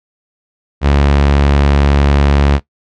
sawtooth tone, 70.9 Hz, C#2, 40 cents sharp, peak -4 dBFS, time 0.81-2.6 s, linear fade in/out 50 ms, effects noise-tail reverb RT60 0.1 s tail -17 dB re dry + low-pass 4000 Hz 12 dB/octave

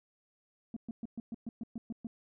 sine tone bursts, 228.8 Hz, A#3, 32 cents flat, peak -34 dBFS, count 10, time 0.74-2.07 s, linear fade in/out 2 ms, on 25 ms, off 120 ms, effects tanh soft clip ceiling -34 dBFS

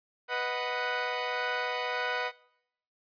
15% pulse chord, B major, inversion none, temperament equal, 493.9 / 622.3 / 740 Hz, B4 / D#5 / F#5, 0 / 0 / 0 cents, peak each -26 / -31 / -28 dBFS, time 0.28-2.32 s, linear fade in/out 50 ms, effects noise-tail reverb RT60 0.8 s tail -22 dB re dry + resampled to 11025 Hz

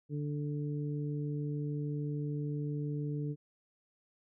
harmonic tone, 146.83 Hz, D3, in tune, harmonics 1 / 2 / 3, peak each -34 / -40 / -44 dBFS, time 0.09-3.36 s, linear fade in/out 50 ms, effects none

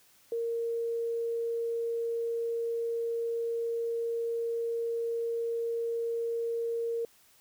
sine tone, 463.7 Hz, A#4, 9 cents flat, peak -29 dBFS, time 0.32-7.05 s, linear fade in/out 2 ms, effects white hiss -62 dBFS RMS until 7.4 s

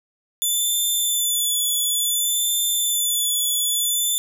10% pulse tone with vibrato, 3489 Hz, A7, 15 cents flat, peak -12 dBFS, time 0.42-4.18 s, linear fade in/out 0 ms, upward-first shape sine, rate 0.57 Hz, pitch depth 31 cents each way, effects none

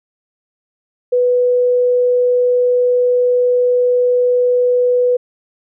sine tone, 493.9 Hz, B4, in tune, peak -10 dBFS, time 1.12-5.17 s, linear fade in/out 10 ms, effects none

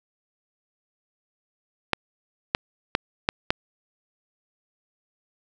clicks, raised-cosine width 0.3 ms, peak -3 dBFS, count 5, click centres 1.933 / 2.549 / 2.951 / 3.289 / 3.505 s, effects none

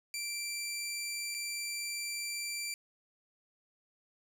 15% pulse tone with dropouts, 2349 Hz, D7, in tune, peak -29 dBFS, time 0.14-2.74 s, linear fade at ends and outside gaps 1 ms, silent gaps 1.344-1.347 s, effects none

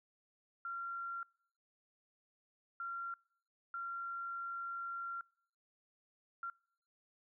sine tone bursts at uneven times, 1376 Hz, F6, 26 cents flat, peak -39 dBFS, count 4, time 0.65-1.23 / 2.8-3.14 / 3.74-5.21 / 6.43-6.5 s, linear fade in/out 2 ms, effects noise-tail reverb RT60 0.6 s tail -26 dB re dry

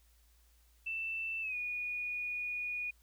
sine tone with pitch glide, 2663 to 2456 Hz, E7 to D#7, +17 to -23 cents, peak -35 dBFS, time 0.86-2.91 s, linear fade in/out 10 ms, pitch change -140 cents, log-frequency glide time 1.41-1.56 s, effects added 57 Hz sine -64 dBFS peak until 3.02 s + white hiss -71 dBFS RMS until 3.02 s

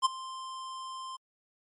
square tone with ADSR envelope, 1046.5 Hz, C6, in tune, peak -20 dBFS, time 0.02-1.17 s, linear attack 34 ms, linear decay 17 ms, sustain -19 dB, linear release 15 ms, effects MP3 48 kbps

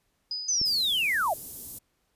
sine tone with exponential decay, 4978 Hz, D#8, in tune, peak -28 dBFS, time 0.31-1.19 s, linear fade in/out 2 ms, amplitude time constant 190 ms
sine linear sweep, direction down, 6272 to 564 Hz, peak -23 dBFS, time 0.48-1.34 s, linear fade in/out 10 ms
click, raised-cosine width 3 ms, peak -25 dBFS, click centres 0.615 s
white band-stop noise, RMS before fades -38 dBFS, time 0.65-1.79 s, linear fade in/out 10 ms, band 320 to 10000 Hz, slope 12 dB/octave
effects pink hiss -73 dBFS RMS until 2.15 s + resampled to 32000 Hz

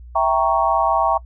sine chord, E diminished seventh, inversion none, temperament equal, 659.3 / 784 / 932.3 / 1108.7 Hz, E5 / G5 / Bb5 / Db6, 0 / 0 / 0 / 0 cents, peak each -20 dBFS, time 0.15-1.18 s, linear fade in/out 10 ms, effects noise-tail reverb RT60 0.1 s tail -24 dB re dry + added 60 Hz sine -36 dBFS peak until 1.25 s

